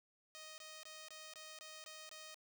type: tone bursts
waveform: 5% pulse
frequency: 624 Hz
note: D#5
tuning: 5 cents sharp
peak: -40 dBFS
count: 8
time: 0.35-2.344 s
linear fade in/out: 0 ms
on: 230 ms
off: 22 ms
effects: 11-bit